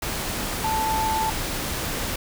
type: tone in noise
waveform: sine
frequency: 880 Hz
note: A5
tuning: in tune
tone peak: -22 dBFS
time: 0.64-1.3 s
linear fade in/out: 5 ms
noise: pink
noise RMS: -28 dBFS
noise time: 0.02-2.16 s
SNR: +3 dB
effects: none